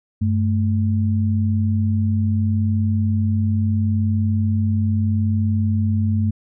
sine tone pair together, 97.55 / 218.3 Hz, G2 / A3, -8 / -13 cents, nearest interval octave + major second, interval 1395 cents, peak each -17 / -21 dBFS, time 0.21-6.31 s, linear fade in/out 10 ms, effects none

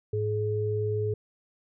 sine tone pair together, 105.9 / 423.6 Hz, G#2 / G#4, +34 / +34 cents, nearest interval 2 octaves, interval 2400 cents, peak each -28 dBFS, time 0.13-1.14 s, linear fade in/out 5 ms, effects none

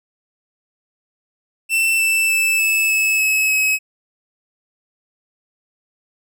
45% pulse tone with pitch steps, 2676 / 2656 / 2636 / 2616 / 2597 / 2577 / 2558 Hz, E7 / E7 / E7 / E7 / E7 / E7 / D#7, +25 / +12 / -1 / -14 / -26 / -40 / +47 cents, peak -14 dBFS, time 1.69-3.79 s, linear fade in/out 50 ms, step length 300 ms, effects none

